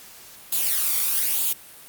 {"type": "noise with flanger", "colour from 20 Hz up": "blue", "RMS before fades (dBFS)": -22, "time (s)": [0.52, 1.53], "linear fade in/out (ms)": 5, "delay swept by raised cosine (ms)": [0.26, 0.89], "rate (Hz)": 1.1, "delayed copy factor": 0.55, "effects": ["white hiss -45 dBFS RMS until 1.88 s", "Opus 48 kbps"]}